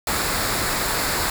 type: noise with comb filter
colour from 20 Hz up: pink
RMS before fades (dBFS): -23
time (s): 0.07-1.3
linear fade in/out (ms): 2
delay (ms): 0.33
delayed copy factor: -0.5
effects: none